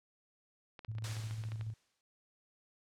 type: clicks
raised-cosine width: 0.3 ms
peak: -33 dBFS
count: 9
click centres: 0.792 / 0.848 / 0.984 / 1.113 / 1.167 / 1.31 / 1.438 / 1.519 / 1.611 s
type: tone with tremolo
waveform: sine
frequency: 110 Hz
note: A2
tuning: in tune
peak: -36 dBFS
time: 0.88-1.74 s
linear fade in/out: 10 ms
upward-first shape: square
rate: 14 Hz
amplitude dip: 40%
type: noise with exponential decay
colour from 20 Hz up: white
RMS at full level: -41 dBFS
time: 1.04-2.01 s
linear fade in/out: 1 ms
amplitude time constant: 210 ms
effects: low-pass 7000 Hz 12 dB/octave